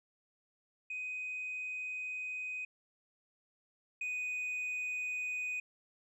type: tone pair in turn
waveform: sine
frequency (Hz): 2504 / 2490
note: D#7 / D#7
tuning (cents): +10 / +1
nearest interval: unison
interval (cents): 9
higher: first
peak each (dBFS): -36 / -32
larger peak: second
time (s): 0.9-2.65 / 4.01-5.6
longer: first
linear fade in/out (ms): 5
effects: tanh soft clip ceiling -34 dBFS